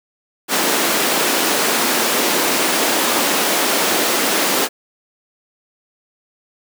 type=high-pass noise; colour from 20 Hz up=pink; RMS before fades=-17 dBFS; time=0.48-4.69 s; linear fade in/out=50 ms; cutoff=250 Hz; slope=24 dB/octave; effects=none